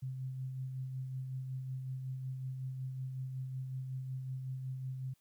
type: tone with tremolo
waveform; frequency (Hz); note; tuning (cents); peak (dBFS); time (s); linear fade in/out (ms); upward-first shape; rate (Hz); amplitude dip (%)
sine; 130.6; C3; -3; -36; 0.02-5.14; 10; sine; 5.4; 35
effects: white hiss -75 dBFS RMS until 5.2 s